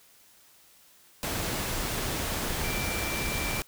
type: tone in noise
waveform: sine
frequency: 2349 Hz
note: D7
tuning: in tune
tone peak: -35 dBFS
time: 2.64-3.61 s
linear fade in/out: 0 ms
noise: pink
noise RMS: -31 dBFS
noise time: 1.23-3.62 s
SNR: -7 dB
effects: white hiss -58 dBFS RMS until 3.67 s